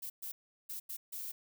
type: noise bursts at uneven times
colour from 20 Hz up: violet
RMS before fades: -42 dBFS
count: 5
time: 0.02-0.1 / 0.22-0.32 / 0.69-0.8 / 0.89-0.97 / 1.12-1.32 s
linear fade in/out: 10 ms
effects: none